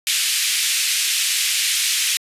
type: band-pass noise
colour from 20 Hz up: pink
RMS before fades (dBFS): -20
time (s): 0.07-2.17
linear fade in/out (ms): 0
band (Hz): 2300 to 12000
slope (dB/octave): 24
effects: resampled to 32000 Hz